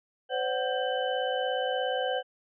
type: tone cluster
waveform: sine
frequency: 512 / 569 / 749 / 1579 / 3016 Hz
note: C5 / C#5 / F#5 / G6 / F#7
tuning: -38 / +45 / +21 / +12 / +32 cents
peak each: -30 / -35 / -32 / -36 / -37 dBFS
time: 0.29-2.23 s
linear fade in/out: 50 ms
effects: none